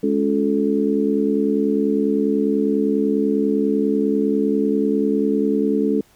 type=harmonic tone with a mistuned harmonic; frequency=70.1 Hz; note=C#2; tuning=20 cents sharp; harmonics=3 / 4 / 5 / 6; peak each=-21 / -20 / -26 / -21 dBFS; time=0.03-6.01 s; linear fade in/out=5 ms; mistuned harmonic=6; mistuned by=+58 cents; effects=pink hiss -55 dBFS RMS until 6.15 s